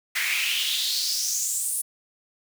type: noise with high-pass filter sweep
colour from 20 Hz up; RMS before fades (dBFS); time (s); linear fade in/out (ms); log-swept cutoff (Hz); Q
pink; -26; 0.15-1.82; 10; 1900 to 10000; 4.6
effects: none